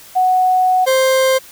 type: tone pair in turn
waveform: sine / 40% pulse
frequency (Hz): 740 / 524.9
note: F#5 / C5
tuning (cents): 0 / +5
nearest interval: tritone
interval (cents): 595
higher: first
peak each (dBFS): -10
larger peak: neither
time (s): 0.15-0.86 / 0.86-1.39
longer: first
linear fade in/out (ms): 20
effects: white hiss -40 dBFS RMS until 1.51 s